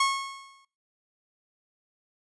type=tone with exponential decay; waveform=sawtooth; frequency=1093 Hz; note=C#6; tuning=25 cents flat; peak=-16 dBFS; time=0-0.65 s; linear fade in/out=5 ms; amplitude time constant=140 ms; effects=noise-tail reverb RT60 0.4 s tail -23 dB re dry + resampled to 22050 Hz